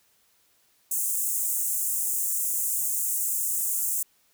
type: high-pass noise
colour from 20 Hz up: pink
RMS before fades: -27 dBFS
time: 0.91-4.03 s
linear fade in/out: 5 ms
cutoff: 7100 Hz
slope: 48 dB/octave
effects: white hiss -65 dBFS RMS until 4.33 s